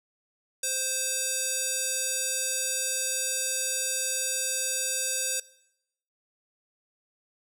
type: tone with band-pass filter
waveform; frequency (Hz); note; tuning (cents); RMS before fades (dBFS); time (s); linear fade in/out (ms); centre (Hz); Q
square; 523.3; C5; 0; -29; 0.63-5.4; 5; 8100; 2.1
effects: noise-tail reverb RT60 0.8 s tail -21 dB re dry